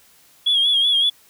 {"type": "tone with vibrato", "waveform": "sine", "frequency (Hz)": 3322, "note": "G#7", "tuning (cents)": 0, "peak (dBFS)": -13, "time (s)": [0.46, 1.1], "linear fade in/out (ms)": 10, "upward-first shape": "sine", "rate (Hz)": 5.3, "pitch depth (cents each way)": 62, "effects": ["tanh soft clip ceiling -10 dBFS", "white hiss -53 dBFS RMS until 1.29 s"]}